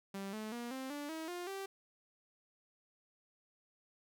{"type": "tone with pitch steps", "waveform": "sawtooth", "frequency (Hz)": [196, 216.2, 238.5, 263.1, 290.3, 320.2, 353.3, 389.7], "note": ["G3", "A3", "A#3", "C4", "D4", "D#4", "F4", "G4"], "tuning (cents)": [0, -30, 40, 10, -20, 50, 20, -10], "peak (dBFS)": -37, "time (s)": [0.14, 1.66], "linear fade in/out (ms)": 5, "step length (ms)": 190, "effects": []}